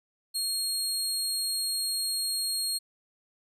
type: tone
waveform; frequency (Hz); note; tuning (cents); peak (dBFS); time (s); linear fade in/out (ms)
25% pulse; 4266; C8; +33; -23; 0.34-2.79; 20
effects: none